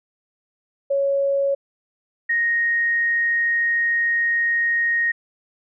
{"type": "tone pair in turn", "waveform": "sine", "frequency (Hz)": [555, 1866.8], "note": ["C#5", "A#6"], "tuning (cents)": [2, 2], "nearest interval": "octave + major sixth", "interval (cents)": 2100, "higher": "second", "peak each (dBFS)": -17, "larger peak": "neither", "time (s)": [[0.9, 1.55], [2.29, 5.12]], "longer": "second", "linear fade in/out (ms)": 10, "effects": []}